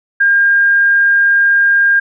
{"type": "tone", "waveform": "sine", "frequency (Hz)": 1609, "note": "G6", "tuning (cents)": 45, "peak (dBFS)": -7, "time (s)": [0.2, 2], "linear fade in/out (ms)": 10, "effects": []}